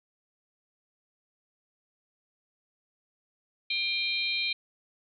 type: tone cluster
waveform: sine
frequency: 2390 / 3170 / 3746 / 4110 Hz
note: D7 / G7 / A#7 / C8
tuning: +30 / +19 / +8 / -32 cents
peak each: -30 / -36 / -35 / -32 dBFS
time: 3.7-4.53 s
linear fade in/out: 5 ms
effects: none